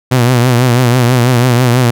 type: tone with vibrato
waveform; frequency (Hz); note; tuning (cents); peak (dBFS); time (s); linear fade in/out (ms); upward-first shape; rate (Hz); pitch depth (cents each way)
sawtooth; 123.47; B2; 0; -3; 0.11-1.91; 10; triangle; 6.1; 97
effects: none